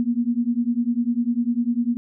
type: beating tone pair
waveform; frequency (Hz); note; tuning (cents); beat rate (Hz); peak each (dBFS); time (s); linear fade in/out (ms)
sine; 233.1 / 243.1; A#3 / B3; 0 / -27; 10; -22; 0-1.97; 0
effects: none